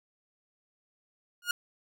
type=tone with exponential growth; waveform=sawtooth; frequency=1431 Hz; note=F6; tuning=42 cents sharp; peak=-19 dBFS; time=1.42-1.51 s; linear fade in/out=2 ms; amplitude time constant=19 ms; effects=none